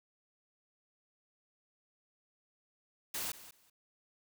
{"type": "noise with echo", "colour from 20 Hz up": "white", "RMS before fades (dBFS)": -38, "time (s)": [3.14, 3.32], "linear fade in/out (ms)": 5, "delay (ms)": 190, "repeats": 2, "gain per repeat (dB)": -15, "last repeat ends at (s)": 3.7, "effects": []}